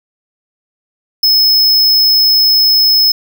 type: tone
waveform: square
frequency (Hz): 5190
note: E8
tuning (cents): -28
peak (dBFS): -7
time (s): 1.23-3.12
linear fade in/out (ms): 5
effects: none